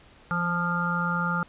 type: harmonic tone with a mistuned harmonic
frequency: 174.61 Hz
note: F3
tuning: in tune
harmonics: 1 / 3 / 5 / 7 / 8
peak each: -28 / -39 / -34 / -30 / -28 dBFS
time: 0.31-1.43 s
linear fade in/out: 0 ms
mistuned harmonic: 1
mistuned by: -29 cents
effects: pink hiss -54 dBFS RMS until 1.48 s + resampled to 8000 Hz